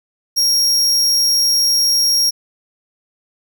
40% pulse tone, 5588 Hz, F8, in tune, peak -11 dBFS, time 0.36-2.31 s, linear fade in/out 20 ms, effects none

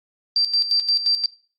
sine tone with tremolo, 4699 Hz, D8, in tune, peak -15 dBFS, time 0.36-1.26 s, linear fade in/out 2 ms, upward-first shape square, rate 5.7 Hz, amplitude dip 70%, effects noise-tail reverb RT60 0.4 s tail -21 dB re dry + Opus 24 kbps

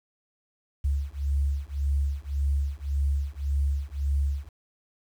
sine beating tone pair, 69.3 / 71.1 Hz, C#2 / C#2, 0 / +45 cents, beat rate 1.8 Hz, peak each -27 dBFS, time 0.84-4.49 s, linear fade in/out 10 ms, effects 9-bit

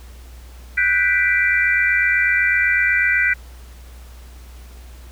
sine chord, G major seventh, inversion third, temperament equal, 1480 / 1568 / 1975.5 / 2349 Hz, F#6 / G6 / B6 / D7, 0 / 0 / 0 / 0 cents, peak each -21 / -22 / -17 / -21 dBFS, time 0.77-3.34 s, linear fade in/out 10 ms, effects added 61 Hz sine -37 dBFS peak until 5.11 s + pink hiss -48 dBFS RMS until 5.11 s

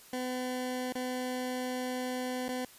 20% pulse tone with dropouts, 252.8 Hz, B3, 41 cents sharp, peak -28 dBFS, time 0.13-2.65 s, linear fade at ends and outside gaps 2 ms, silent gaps 0.924-0.953 / 2.482-2.49 s, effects white hiss -55 dBFS RMS until 2.78 s + resampled to 32000 Hz

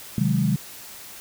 sine chord, Ab dominant seventh, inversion first, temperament equal, 130.81 / 155.56 / 185 / 207.7 Hz, C3 / Eb3 / Gb3 / Ab3, 0 / 0 / 0 / 0 cents, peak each -24 dBFS, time 0.18-0.56 s, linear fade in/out 2 ms, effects white hiss -41 dBFS RMS until 1.2 s

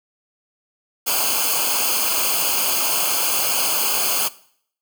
white noise with comb filter, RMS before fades -20 dBFS, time 1.06-4.29 s, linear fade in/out 20 ms, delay 0.53 ms, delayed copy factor -1, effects noise-tail reverb RT60 0.6 s tail -19 dB re dry

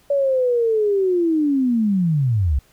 sine linear sweep, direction down, 572 to 61.74 Hz, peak -15 dBFS, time 0.1-2.59 s, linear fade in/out 5 ms, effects pink hiss -56 dBFS RMS until 2.72 s

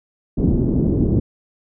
white low-pass noise, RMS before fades -17 dBFS, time 0.37-1.2 s, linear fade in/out 10 ms, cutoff 320 Hz, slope 24 dB/octave, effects none

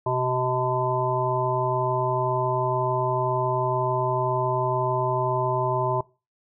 harmonic tone, 127 Hz, B2, 49 cents sharp, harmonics 1 / 3 / 5 / 7 / 8, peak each -28 / -28 / -28 / -28 / -28 dBFS, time 0.06-6.01 s, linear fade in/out 5 ms, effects noise-tail reverb RT60 0.3 s tail -21 dB re dry

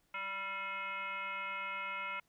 sine tone with frequency modulation, 1760 Hz, A6, in tune, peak -37 dBFS, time 0.14-2.2 s, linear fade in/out 5 ms, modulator 392 Hz, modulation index 2.2, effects pink hiss -75 dBFS RMS until 2.28 s

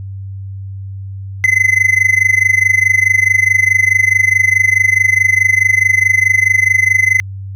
triangle tone with amplitude modulation, 2043 Hz, C7, 42 cents flat, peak -3 dBFS, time 1.44-7.2 s, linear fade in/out 0 ms, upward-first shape sine, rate 24.7 Hz, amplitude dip 90%, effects added 97 Hz sine -23 dBFS peak until 7.55 s

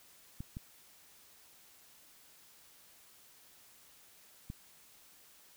clicks, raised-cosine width 5 ms, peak -29 dBFS, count 3, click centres 0.405 / 0.569 / 4.501 s, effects white hiss -61 dBFS RMS until 5.56 s

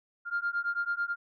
sine beating tone pair, 1396.9 / 1406 Hz, F6 / F6, 0 / +11 cents, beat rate 9.1 Hz, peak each -31 dBFS, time 0.25-1.16 s, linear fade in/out 50 ms, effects tanh soft clip ceiling -22 dBFS

